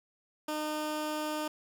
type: tone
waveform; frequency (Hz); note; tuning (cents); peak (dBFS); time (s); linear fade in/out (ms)
15% pulse; 305.1; D#4; -34; -26; 0.48-1.48; 5
effects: none